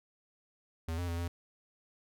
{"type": "tone with pitch steps", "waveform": "square", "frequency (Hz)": [82, 87.9, 84.7, 86.1], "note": ["E2", "F2", "E2", "F2"], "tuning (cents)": [-9, 12, 48, -24], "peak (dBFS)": -34, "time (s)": [0.88, 1.28], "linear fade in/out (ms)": 5, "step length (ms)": 100, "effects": []}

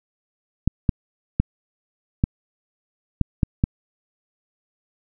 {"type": "clicks", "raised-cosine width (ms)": 5, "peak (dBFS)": -4, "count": 7, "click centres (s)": [0.676, 0.892, 1.4, 2.239, 3.213, 3.432, 3.639], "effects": []}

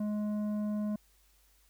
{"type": "tone with tanh clipping", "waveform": "sine", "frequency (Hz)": 210, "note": "G#3", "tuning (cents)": 19, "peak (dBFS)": -32, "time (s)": [0, 0.96], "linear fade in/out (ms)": 5, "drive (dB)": 9, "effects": ["added 50 Hz sine -66 dBFS peak until 1.69 s", "white hiss -68 dBFS RMS until 1.69 s"]}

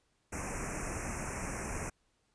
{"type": "band-stop noise", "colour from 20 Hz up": "pink", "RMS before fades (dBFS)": -38, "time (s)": [0.32, 1.9], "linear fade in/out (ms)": 10, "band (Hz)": [2600, 5600], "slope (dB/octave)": 96, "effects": ["pink hiss -75 dBFS RMS until 2.34 s", "resampled to 22050 Hz"]}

